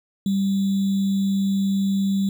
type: tone with sample-and-hold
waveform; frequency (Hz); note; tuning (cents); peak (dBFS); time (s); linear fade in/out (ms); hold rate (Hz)
sine; 196; G3; 0; -18; 0.26-2.29; 2; 3675
effects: none